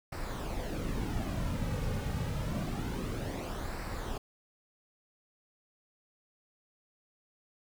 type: noise with flanger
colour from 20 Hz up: brown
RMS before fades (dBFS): -35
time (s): 0.12-4.18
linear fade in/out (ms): 5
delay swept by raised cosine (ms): 0.3 to 3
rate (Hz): 0.27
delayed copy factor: -0.55
effects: none